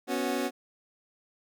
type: chord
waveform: 25% pulse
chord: B suspended second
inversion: none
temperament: equal with one note detuned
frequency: 246.9 / 277.2 / 367.9 Hz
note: B3 / C#4 / F#4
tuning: 0 / 0 / -10 cents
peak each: -29 / -28 / -29 dBFS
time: 0.07-0.51 s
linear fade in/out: 50 ms
effects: none